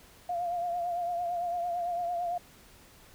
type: tone with vibrato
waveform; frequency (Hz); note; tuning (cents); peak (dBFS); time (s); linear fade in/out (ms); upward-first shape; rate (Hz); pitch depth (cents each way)
sine; 698.5; F5; 0; -29; 0.29-2.38; 5; triangle; 8.9; 52
effects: pink hiss -56 dBFS RMS until 3.14 s